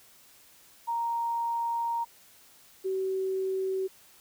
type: tone pair in turn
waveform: sine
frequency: 932 / 380.5 Hz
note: A#5 / F#4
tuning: -1 / +48 cents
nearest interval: octave + major third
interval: 1551 cents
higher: first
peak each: -27 dBFS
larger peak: neither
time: 0.87-2.05 / 2.84-3.88 s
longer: first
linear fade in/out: 20 ms
effects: white hiss -57 dBFS RMS until 4.2 s